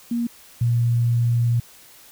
sine tone pair in turn, 235.8 / 118.48 Hz, A#3 / A#2, +20 / +29 cents, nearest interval octave, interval 1191 cents, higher first, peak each -20 / -16 dBFS, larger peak second, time 0.11-0.27 / 0.61-1.6 s, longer second, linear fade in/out 5 ms, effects white hiss -48 dBFS RMS until 2.11 s

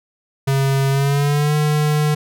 square tone with pitch glide, 136.3 to 150.36 Hz, C#3 to D3, -29 to +41 cents, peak -15 dBFS, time 0.47-2.15 s, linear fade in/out 10 ms, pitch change +170 cents, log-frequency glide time 0.9-1.55 s, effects none

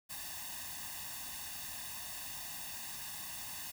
white noise with comb filter, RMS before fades -44 dBFS, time 0.09-3.72 s, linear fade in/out 20 ms, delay 1.1 ms, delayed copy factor +0.95, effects none

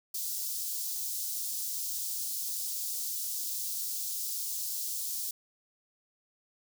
white high-pass noise, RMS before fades -35 dBFS, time 0.14-5.31 s, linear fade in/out 5 ms, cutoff 4600 Hz, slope 24 dB/octave, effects none

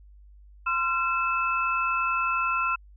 sine tone cluster, 1034 / 1365 / 2616 Hz, C6 / F6 / E7, -21 / -40 / -14 cents, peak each -30 / -25 / -29 dBFS, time 0.66-2.76 s, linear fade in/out 10 ms, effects added 50 Hz sine -48 dBFS peak until 2.96 s

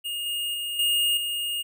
square tone with level steps, 2845 Hz, F7, 31 cents sharp, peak -29 / -27 / -29 / -21 / -27 dBFS, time 0.04-1.63 s, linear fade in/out 20 ms, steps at 0.26 / 0.54 / 0.79 / 1.17 s, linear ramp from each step 2 ms, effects none

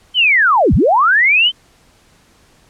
sine linear two-way sweep, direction down then up, 3136 to 41.63 to 3136 Hz, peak -8 dBFS, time 0.14-1.52 s, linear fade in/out 50 ms, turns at 0.74 s, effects pink hiss -51 dBFS RMS until 2.69 s + low-pass 10000 Hz 12 dB/octave

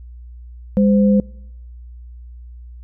sine tone pair together, 202.4 / 513 Hz, G#3 / C5, -44 / -34 cents, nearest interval octave + major third, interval 1610 cents, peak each -11 / -19 dBFS, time 0.77-1.2 s, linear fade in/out 0 ms, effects noise-tail reverb RT60 0.9 s tail -26 dB re dry + added 60 Hz sine -34 dBFS peak until 2.83 s

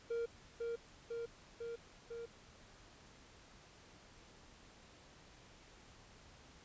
triangle tone with echo, 466.2 Hz, A#4, in tune, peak -34 dBFS, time 0.1-0.26 s, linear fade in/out 10 ms, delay 500 ms, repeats 4, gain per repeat -2 dB, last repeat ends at 2.26 s, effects pink hiss -61 dBFS RMS until 6.64 s + resampled to 16000 Hz

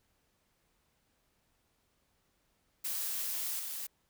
blue noise with level steps, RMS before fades -36 / -40 dBFS, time 2.84-3.87 s, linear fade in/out 10 ms, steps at 3.59 s, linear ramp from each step 5 ms, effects pink hiss -75 dBFS RMS until 4.09 s

